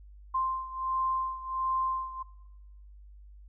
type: beating tone pair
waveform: sine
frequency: 1046.5 / 1047.9 Hz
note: C6 / C6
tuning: 0 / +2 cents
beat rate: 1.4 Hz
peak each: -30 / -33 dBFS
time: 0.34-2.23 s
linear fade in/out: 10 ms
effects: noise-tail reverb RT60 1.0 s tail -19 dB re dry + added 50 Hz sine -48 dBFS peak until 3.48 s